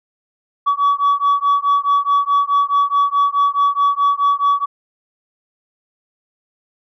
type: beating tone pair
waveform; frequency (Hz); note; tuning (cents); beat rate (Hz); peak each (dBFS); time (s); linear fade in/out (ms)
sine; 1134 / 1138.7; C#6 / C#6; +39 / +46; 4.7; -14; 0.66-4.66; 20
effects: tanh soft clip ceiling -9 dBFS